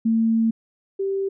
sine tone pair in turn, 225.5 / 390.3 Hz, A3 / G4, +43 / -8 cents, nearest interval major sixth, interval 949 cents, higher second, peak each -16 / -21 dBFS, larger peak first, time 0.05-0.51 / 0.99-1.29 s, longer first, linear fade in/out 10 ms, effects none

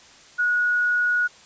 sine tone, 1456 Hz, F#6, 28 cents flat, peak -18 dBFS, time 0.38-1.28 s, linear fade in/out 20 ms, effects white hiss -49 dBFS RMS until 1.45 s + resampled to 16000 Hz

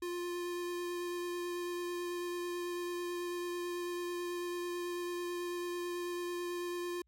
square tone with vibrato, 351.2 Hz, F4, 10 cents sharp, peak -37 dBFS, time 0.02-7.02 s, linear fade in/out 5 ms, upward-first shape triangle, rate 9.1 Hz, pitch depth 11 cents each way, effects added 60 Hz sine -70 dBFS peak until 7.07 s

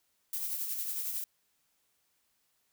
violet noise with tremolo, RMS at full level -34 dBFS, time 0.33-1.24 s, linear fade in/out 2 ms, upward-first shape sine, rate 11 Hz, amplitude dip 40%, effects white hiss -75 dBFS RMS until 2.72 s

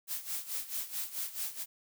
blue noise with tremolo, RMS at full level -35 dBFS, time 0.07-1.66 s, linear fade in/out 50 ms, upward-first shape sine, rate 4.6 Hz, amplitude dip 80%, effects none

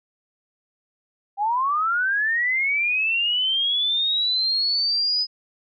sine linear sweep, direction up, 782 to 5040 Hz, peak -19 dBFS, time 1.37-5.27 s, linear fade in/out 50 ms, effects none

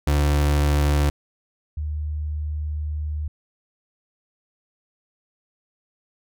35% pulse / sine tone pair in turn, 72.9 / 75.61 Hz, D2 / D#2, -12 / -49 cents, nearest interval minor second, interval 63 cents, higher second, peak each -15 / -24 dBFS, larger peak first, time 0.07-1.1 / 1.77-3.28 s, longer second, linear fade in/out 5 ms, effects none

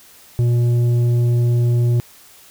sine tone with tanh clipping, 120 Hz, B2, 49 cents flat, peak -14 dBFS, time 0.39-2 s, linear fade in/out 0 ms, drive 7 dB, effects white hiss -46 dBFS RMS until 2.5 s

